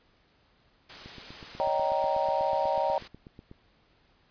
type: noise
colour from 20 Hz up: white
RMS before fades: -43 dBFS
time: 0.89-3.08 s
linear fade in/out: 10 ms
type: click train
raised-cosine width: 3 ms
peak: -33 dBFS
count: 21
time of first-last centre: 1.06-3.514 s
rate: 8.15 Hz
type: chord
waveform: sine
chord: Eb dominant seventh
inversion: third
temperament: just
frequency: 560 / 622.3 / 777.8 / 933.4 Hz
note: Db5 / Eb5 / G5 / Bb5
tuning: +18 / 0 / -14 / +2 cents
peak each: -30 dBFS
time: 1.6-2.98 s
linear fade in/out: 0 ms
effects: pink hiss -65 dBFS RMS until 4.3 s + resampled to 11025 Hz